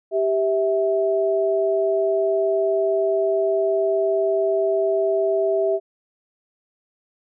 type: tone pair together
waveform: sine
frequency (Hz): 392 / 652.7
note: G4 / E5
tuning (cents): 0 / -17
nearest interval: major sixth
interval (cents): 883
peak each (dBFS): -20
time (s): 0.11-5.8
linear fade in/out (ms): 50
effects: none